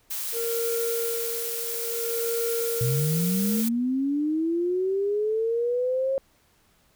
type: noise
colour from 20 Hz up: blue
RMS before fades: -31 dBFS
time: 0.1-3.69 s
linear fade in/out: 10 ms
type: tone with tremolo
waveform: triangle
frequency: 464 Hz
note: A#4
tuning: 8 cents flat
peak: -23 dBFS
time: 0.32-3.64 s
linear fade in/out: 50 ms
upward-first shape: sine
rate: 0.58 Hz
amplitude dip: 70%
type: linear sweep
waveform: sine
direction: up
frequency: 119.8 to 544 Hz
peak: -22 dBFS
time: 2.81-6.18 s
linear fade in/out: 0 ms
effects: pink hiss -63 dBFS RMS until 6.95 s